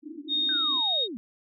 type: band-pass noise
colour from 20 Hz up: pink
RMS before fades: -41 dBFS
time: 0.02-0.82 s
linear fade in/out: 50 ms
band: 270 to 320 Hz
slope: 96 dB/octave
type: tone with pitch glide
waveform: sine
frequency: 3700 to 3728 Hz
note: A#7 to A#7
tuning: -14 to -1 cents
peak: -23 dBFS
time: 0.28-1.08 s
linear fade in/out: 50 ms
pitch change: +13 cents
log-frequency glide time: 0.5-0.59 s
type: linear sweep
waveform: sine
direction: down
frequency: 1574 to 206.5 Hz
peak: -33 dBFS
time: 0.49-1.17 s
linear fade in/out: 0 ms
effects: none